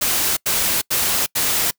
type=noise bursts; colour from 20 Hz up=white; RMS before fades=-19 dBFS; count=4; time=0.01-1.711 s; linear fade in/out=10 ms; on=360 ms; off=87 ms; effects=noise-tail reverb RT60 0.1 s tail -25 dB re dry